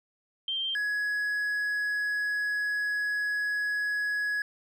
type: tone pair in turn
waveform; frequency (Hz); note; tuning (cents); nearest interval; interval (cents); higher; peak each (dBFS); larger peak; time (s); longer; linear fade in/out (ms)
sine / triangle; 3156 / 1677.2; G7 / G#6; +11 / +17; major seventh; 1094; first; -28 / -25; second; 0.48-0.75 / 0.75-4.42; second; 2
effects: none